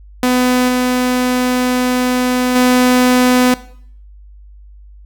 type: tone with level steps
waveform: sawtooth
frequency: 250.7 Hz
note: B3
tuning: 26 cents sharp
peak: -7 / -9 / -5 dBFS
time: 0.23-3.54 s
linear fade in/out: 2 ms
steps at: 0.68 / 2.55 s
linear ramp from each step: 10 ms
effects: noise-tail reverb RT60 0.6 s tail -18 dB re dry + added 50 Hz sine -36 dBFS peak until 5.05 s